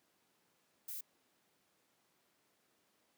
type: noise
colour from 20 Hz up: violet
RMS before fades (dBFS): -44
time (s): 0.88-1.01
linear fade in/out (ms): 5
effects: pink hiss -75 dBFS RMS until 3.17 s + high-pass 200 Hz 12 dB/octave